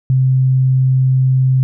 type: tone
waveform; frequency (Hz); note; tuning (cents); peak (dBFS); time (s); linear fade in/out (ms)
sine; 130.6; C3; -3; -9; 0.1-1.63; 0
effects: none